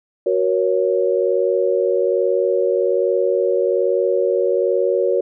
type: chord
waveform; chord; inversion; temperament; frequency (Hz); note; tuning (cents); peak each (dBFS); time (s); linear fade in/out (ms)
sine; F# major; none; equal with one note detuned; 370 / 473.2 / 554.4; F#4 / A#4 / C#5; 0 / +26 / 0; -19; 0.26-5.21; 5
effects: none